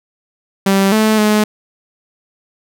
sawtooth tone with pitch steps, 194.9 / 217.3 / 212.1 Hz, G3 / A3 / G#3, -10 / -21 / +37 cents, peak -6 dBFS, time 0.66-1.44 s, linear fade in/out 5 ms, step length 260 ms, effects none

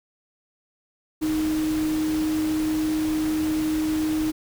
sine tone in noise, 311.1 Hz, D#4, in tune, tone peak -21 dBFS, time 1.21-4.32 s, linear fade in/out 20 ms, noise pink, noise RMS -35 dBFS, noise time 1.21-4.32 s, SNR +11 dB, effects none

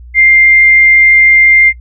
sine tone, 2102 Hz, C7, 7 cents sharp, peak -3 dBFS, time 0.14-1.73 s, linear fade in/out 50 ms, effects noise-tail reverb RT60 0.1 s tail -20 dB re dry + added 60 Hz sine -29 dBFS peak until 1.8 s

